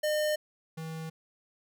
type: tone pair in turn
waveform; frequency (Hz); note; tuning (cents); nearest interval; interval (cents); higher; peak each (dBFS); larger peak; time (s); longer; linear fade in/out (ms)
square; 607 / 160.77; D#5 / E3; -43 / -43; octave + major seventh; 2300; first; -27 / -37; first; 0.03-0.36 / 0.77-1.1; neither; 10
effects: none